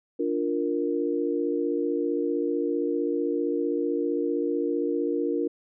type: chord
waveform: sine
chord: Bb major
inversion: first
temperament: equal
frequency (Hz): 293.7 / 349.2 / 466.2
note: D4 / F4 / Bb4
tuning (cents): 0 / 0 / 0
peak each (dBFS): -28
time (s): 0.19-5.48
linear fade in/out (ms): 10
effects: none

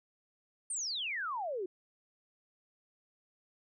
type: exponential sweep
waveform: sine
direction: down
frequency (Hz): 9260 to 349.2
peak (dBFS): -34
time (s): 0.7-1.66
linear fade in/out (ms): 5
effects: none

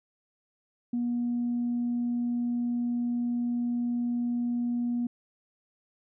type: tone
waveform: sine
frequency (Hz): 240.4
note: B3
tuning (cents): -46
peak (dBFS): -25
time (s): 0.93-5.07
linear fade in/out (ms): 5
effects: tanh soft clip ceiling -22 dBFS

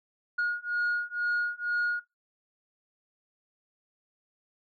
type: beating tone pair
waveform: sine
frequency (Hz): 1437 / 1439.1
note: F6 / F#6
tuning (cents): +49 / -48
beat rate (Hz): 2.1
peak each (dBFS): -28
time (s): 0.38-2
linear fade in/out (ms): 10
effects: noise-tail reverb RT60 0.2 s tail -20 dB re dry + tanh soft clip ceiling -23 dBFS

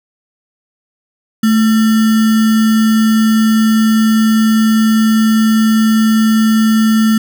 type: tone with sample-and-hold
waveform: sine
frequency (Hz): 220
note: A3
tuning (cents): 0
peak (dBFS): -7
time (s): 1.43-7.18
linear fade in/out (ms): 5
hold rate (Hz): 1575
effects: none

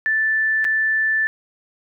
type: tone with dropouts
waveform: sine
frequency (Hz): 1760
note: A6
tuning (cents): 0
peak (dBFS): -16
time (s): 0.06-1.27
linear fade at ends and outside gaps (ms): 0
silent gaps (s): 0.644-0.65
effects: none

